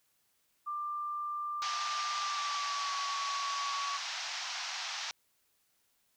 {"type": "tone with pitch glide", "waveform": "sine", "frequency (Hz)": [1188, 1125.9], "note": ["D6", "C#6"], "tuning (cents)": [20, 27], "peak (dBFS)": -34, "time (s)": [0.66, 3.98], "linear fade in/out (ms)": 20, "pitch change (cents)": -93, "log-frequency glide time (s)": [2.17, 2.96]}
{"type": "band-pass noise", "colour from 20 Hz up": "white", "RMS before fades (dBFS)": -39, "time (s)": [1.62, 5.11], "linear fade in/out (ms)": 0, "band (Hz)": [710, 6100], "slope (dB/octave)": 48}
{"effects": ["white hiss -74 dBFS RMS until 6.16 s"]}